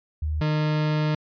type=tone pair in turn; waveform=sine / 40% pulse; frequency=76.8 / 152.76 Hz; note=D#2 / D#3; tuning=-22 / -31 cents; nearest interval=octave; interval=1191 cents; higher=second; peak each=-23 / -20 dBFS; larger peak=second; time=0.22-0.41 / 0.41-1.15 s; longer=second; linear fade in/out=5 ms; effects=resampled to 11025 Hz